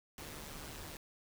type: noise with amplitude modulation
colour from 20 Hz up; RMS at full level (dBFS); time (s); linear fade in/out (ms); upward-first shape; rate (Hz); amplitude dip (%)
pink; -45; 0.18-0.97; 2; sine; 149; 55
effects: none

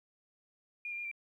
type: tone with pitch steps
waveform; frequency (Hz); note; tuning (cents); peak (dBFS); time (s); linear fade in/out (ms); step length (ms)
sine; 2430 / 2387 / 2414 / 2355; D#7 / D7 / D7 / D7; -42 / +28 / +47 / +4; -37; 0.85-1.114; 2; 66
effects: 12-bit

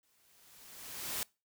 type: noise with exponential growth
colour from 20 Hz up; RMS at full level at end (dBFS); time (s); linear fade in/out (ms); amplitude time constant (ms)
white; -35; 0.03-1.23; 1; 260
effects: noise-tail reverb RT60 0.3 s tail -25 dB re dry

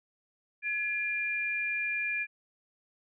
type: tone pair together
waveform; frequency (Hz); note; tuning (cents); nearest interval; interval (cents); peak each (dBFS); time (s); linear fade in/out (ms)
sine; 1694.2 / 2396; G#6 / D7; +34 / +34; tritone; 600; -35 / -30; 0.62-2.27; 50
effects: none

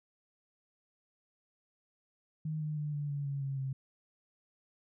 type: tone with pitch steps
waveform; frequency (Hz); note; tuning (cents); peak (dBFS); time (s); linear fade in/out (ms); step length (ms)
sine; 155.56 / 152.27 / 149.05 / 145.9 / 142.81 / 139.79 / 136.84 / 133.94; D#3 / D#3 / D3 / D3 / D3 / C#3 / C#3 / C3; 0 / -37 / +26 / -11 / -48 / +15 / -22 / +41; -33; 2.45-3.73; 5; 160
effects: none

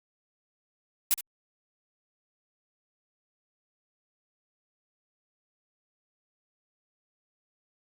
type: noise with echo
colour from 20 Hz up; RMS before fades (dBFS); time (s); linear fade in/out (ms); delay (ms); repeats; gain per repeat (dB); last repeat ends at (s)
blue; -23; 1.11-1.14; 0; 68; 1; -13; 1.208
effects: Opus 48 kbps

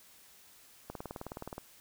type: click train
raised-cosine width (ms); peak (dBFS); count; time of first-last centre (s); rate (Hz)
1; -26; 14; 0.9-1.581; 19.1
effects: white hiss -59 dBFS RMS until 1.8 s

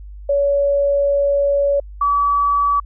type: tone pair in turn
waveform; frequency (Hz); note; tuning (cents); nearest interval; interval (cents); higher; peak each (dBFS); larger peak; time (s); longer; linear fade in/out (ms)
sine; 565 / 1145.4; C#5 / D6; +33 / -44; octave; 1223; second; -13; neither; 0.29-1.8 / 2.01-2.8; first; 5
effects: added 50 Hz sine -32 dBFS peak until 2.85 s

